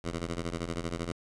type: ring-modulated tone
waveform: 10% pulse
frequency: 84.8 Hz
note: E2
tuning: 50 cents sharp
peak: -22 dBFS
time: 0.04-1.12 s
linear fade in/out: 0 ms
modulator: 36 Hz
effects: resampled to 22050 Hz